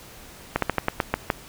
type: slowing click train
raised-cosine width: 0.5 ms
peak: -5 dBFS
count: 8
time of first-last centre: 0.56-1.302 s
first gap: 63 ms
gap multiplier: 1.17
effects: pink hiss -45 dBFS RMS until 1.48 s